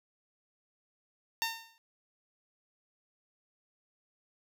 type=tone with exponential decay; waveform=10% pulse; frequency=910 Hz; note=A#5; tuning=42 cents flat; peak=-19 dBFS; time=1.42-1.78 s; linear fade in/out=0 ms; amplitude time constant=77 ms; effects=none